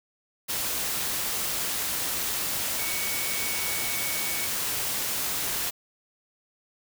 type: tone in noise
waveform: sine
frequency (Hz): 2238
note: C#7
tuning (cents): +16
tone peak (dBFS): -35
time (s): 2.78-4.47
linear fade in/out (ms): 20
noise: white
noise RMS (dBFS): -29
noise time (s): 0.48-5.71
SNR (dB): -9
effects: none